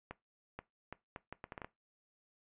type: accelerating click train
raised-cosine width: 0.5 ms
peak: -28 dBFS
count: 10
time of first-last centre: 0.11-1.645 s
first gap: 480 ms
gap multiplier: 0.7
effects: noise-tail reverb RT60 0.2 s tail -19 dB re dry + resampled to 8000 Hz